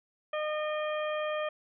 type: harmonic tone with a mistuned harmonic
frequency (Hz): 610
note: D#5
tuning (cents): -34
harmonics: 1 / 2 / 3 / 4 / 5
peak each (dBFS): -31 / -37 / -41 / -43 / -45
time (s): 0.33-1.49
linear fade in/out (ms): 5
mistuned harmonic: 5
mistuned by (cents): +69
effects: none

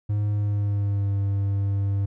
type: tone with pitch glide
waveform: triangle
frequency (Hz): 103.83 to 99.37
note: G#2 to G2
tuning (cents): 0 to +24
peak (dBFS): -19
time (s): 0.09-2.06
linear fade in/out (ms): 10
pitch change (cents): -76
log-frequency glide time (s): 0.29-1.17
effects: none

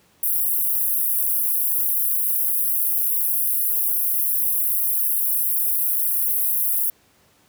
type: high-pass noise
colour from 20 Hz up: pink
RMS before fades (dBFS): -21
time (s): 0.23-6.9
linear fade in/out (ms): 2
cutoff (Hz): 11000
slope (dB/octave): 48
effects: pink hiss -58 dBFS RMS until 7.48 s + high-pass 80 Hz 12 dB/octave

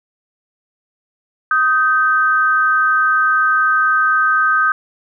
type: tone pair together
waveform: sine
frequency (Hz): 1252 / 1551.8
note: D#6 / G6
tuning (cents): +10 / -18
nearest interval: major third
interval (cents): 372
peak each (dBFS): -14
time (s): 1.51-4.72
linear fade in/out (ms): 2
effects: none

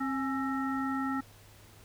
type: harmonic tone with a mistuned harmonic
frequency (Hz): 266.5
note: C4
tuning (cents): +32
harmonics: 1 / 3 / 5 / 7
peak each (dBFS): -31 / -39 / -36 / -42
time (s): 0-1.21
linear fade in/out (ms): 10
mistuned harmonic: 3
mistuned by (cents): +71
effects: added 102 Hz sine -57 dBFS peak until 1.84 s + pink hiss -57 dBFS RMS until 1.84 s

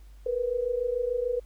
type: tone pair together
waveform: sine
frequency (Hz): 469.5 / 496.3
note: A#4 / B4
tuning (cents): +12 / +8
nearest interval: minor second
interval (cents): 96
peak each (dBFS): -30 / -27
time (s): 0.26-1.4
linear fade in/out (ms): 5
effects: added 50 Hz sine -46 dBFS peak until 1.45 s + pink hiss -64 dBFS RMS until 1.45 s

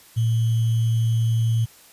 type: tone with sample-and-hold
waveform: sine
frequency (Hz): 113.9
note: A#2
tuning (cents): -40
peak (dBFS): -17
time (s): 0.16-1.66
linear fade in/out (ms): 20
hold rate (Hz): 3150
effects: white hiss -50 dBFS RMS until 1.92 s + resampled to 32000 Hz

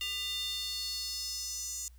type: tone with high-pass filter sweep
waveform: square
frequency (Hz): 399.4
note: G4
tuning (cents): +32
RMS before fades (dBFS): -37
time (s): 0.01-1.88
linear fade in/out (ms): 0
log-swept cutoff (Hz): 3000 to 6700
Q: 4.8
effects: added 60 Hz sine -52 dBFS peak until 1.98 s + white hiss -69 dBFS RMS until 1.98 s

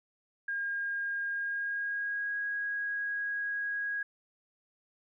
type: tone with pitch glide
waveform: sine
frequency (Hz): 1618 to 1648.2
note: G#6 to G#6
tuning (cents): -46 to -14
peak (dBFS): -31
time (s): 0.48-4.03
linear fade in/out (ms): 5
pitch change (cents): +32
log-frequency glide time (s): 1.3-2.37
effects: none

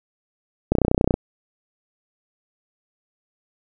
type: click train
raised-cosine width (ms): 2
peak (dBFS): -3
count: 14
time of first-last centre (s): 0.72-1.141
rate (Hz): 30.9
effects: none

